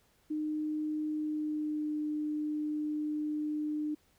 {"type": "tone with pitch glide", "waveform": "sine", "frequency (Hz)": [305.9, 301.9], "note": ["D#4", "D4"], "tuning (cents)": [-29, 48], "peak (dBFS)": -31, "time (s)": [0.3, 3.95], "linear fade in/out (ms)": 10, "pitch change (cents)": -23, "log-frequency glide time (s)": [1.1, 1.99], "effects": ["pink hiss -69 dBFS RMS until 4.18 s"]}